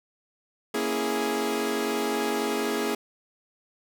sawtooth chord, A# half-diminished seventh, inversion none, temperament equal, 233.1 / 277.2 / 329.6 / 415.3 Hz, A#3 / C#4 / E4 / G#4, 0 / 0 / 0 / 0 cents, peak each -28 / -29 / -29 / -24 dBFS, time 0.74-2.95 s, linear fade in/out 5 ms, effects none

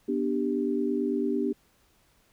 sine chord, G major, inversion first, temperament just, 245 / 294 / 392 Hz, B3 / D4 / G4, -14 / +2 / 0 cents, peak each -29 dBFS, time 0.08-1.53 s, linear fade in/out 10 ms, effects pink hiss -65 dBFS RMS until 2.32 s

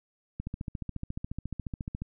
click train, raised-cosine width 5 ms, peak -22 dBFS, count 24, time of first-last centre 0.4-2.02 s, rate 14.2 Hz, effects none

